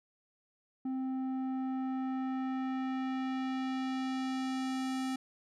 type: tone with low-pass filter sweep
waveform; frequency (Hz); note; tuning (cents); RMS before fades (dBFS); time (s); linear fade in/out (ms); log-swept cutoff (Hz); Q
square; 261.6; C4; 0; -35; 0.85-5.16; 5; 550 to 9800; 0.79
effects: none